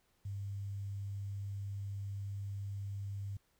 sine tone with quantisation, 99.6 Hz, G2, 28 cents sharp, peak -38 dBFS, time 0.25-3.37 s, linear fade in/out 5 ms, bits 11, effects pink hiss -75 dBFS RMS until 3.59 s

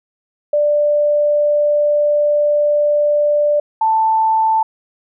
sine tone pair in turn, 590 / 884 Hz, D5 / A5, +8 / +8 cents, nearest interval perfect fifth, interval 700 cents, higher second, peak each -11 dBFS, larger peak neither, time 0.53-3.6 / 3.81-4.63 s, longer first, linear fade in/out 5 ms, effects none

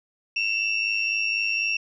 sine tone cluster, 2649 / 2753 / 5560 Hz, E7 / F7 / F8, +8 / -25 / -9 cents, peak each -24 / -28 / -32 dBFS, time 0.36-1.77 s, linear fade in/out 5 ms, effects none

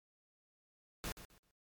pink noise with echo, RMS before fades -41 dBFS, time 1.04-1.12 s, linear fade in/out 0 ms, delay 130 ms, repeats 3, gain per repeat -12 dB, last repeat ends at 1.51 s, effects MP3 96 kbps

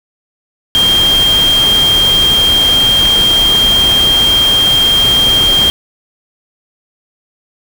sine tone in noise, 3198 Hz, G7, 34 cents sharp, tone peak -7 dBFS, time 0.75-5.7 s, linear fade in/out 0 ms, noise pink, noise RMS -18 dBFS, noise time 0.75-5.7 s, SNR +8 dB, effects none

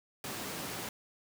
pink high-pass noise, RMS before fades -40 dBFS, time 0.24-0.89 s, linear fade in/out 2 ms, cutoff 150 Hz, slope 12 dB/octave, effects none

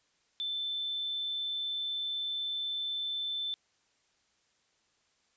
sine tone, 3532 Hz, A7, 6 cents sharp, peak -32 dBFS, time 0.4-3.54 s, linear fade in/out 0 ms, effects white hiss -72 dBFS RMS until 5.36 s + resampled to 16000 Hz

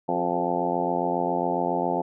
harmonic tone with a mistuned harmonic, 87.31 Hz, F2, in tune, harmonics 2 / 3 / 4 / 5 / 6 / 7 / 8 / 9 / 10, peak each -33 / -32 / -31 / -34 / -31 / -35 / -29 / -31 / -30 dBFS, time 0.08-2.02 s, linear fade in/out 10 ms, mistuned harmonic 4, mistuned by +22 cents, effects none

